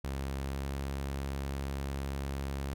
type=tone with pitch glide; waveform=sawtooth; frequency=68 to 68.71 Hz; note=C#2 to C#2; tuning=-33 to -15 cents; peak=-30 dBFS; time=0.04-2.74 s; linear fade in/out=5 ms; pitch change=+18 cents; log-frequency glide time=0.42-0.7 s; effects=none